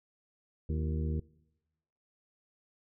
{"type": "harmonic tone with a mistuned harmonic", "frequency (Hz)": 77.78, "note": "D#2", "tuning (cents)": 0, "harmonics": [1, 2, 3, 4, 5, 6], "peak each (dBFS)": [-31, -36, -41, -44, -46, -47], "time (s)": [0.69, 1.2], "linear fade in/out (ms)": 5, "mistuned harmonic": 4, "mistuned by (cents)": 120, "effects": ["noise-tail reverb RT60 1.0 s tail -24 dB re dry"]}